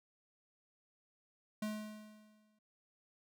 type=tone with exponential decay; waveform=square; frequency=213.5 Hz; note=G#3; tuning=48 cents sharp; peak=-36 dBFS; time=1.62-2.59 s; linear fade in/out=5 ms; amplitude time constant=210 ms; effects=none